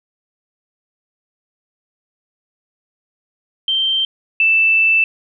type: tone pair in turn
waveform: sine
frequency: 3136 / 2649 Hz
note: G7 / E7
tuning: 0 / +8 cents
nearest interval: minor third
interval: 292 cents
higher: first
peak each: -14 / -10 dBFS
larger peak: second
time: 3.68-4.05 / 4.4-5.04 s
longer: second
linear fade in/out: 2 ms
effects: none